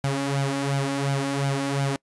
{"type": "tone with flanger", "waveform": "sawtooth", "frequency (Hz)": 138.59, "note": "C#3", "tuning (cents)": 0, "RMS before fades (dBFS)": -25, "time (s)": [0.04, 1.96], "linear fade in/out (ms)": 0, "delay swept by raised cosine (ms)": [1.3, 3.8], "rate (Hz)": 2.8, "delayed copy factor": 0.65, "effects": ["noise-tail reverb RT60 0.1 s tail -25 dB re dry", "resampled to 24000 Hz"]}